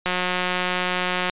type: click train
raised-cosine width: 0.3 ms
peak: -7 dBFS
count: 225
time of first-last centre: 0.06-1.298 s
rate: 181 Hz
effects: resampled to 8000 Hz